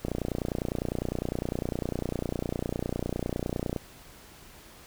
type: click train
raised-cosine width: 2 ms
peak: -16 dBFS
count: 112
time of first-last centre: 0.05-3.762 s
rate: 29.9 Hz
effects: pink hiss -51 dBFS RMS until 4.86 s